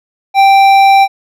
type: tone with hard clipping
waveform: triangle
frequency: 784 Hz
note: G5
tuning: in tune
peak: -5 dBFS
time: 0.34-1.08 s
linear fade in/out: 50 ms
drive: 14 dB
effects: none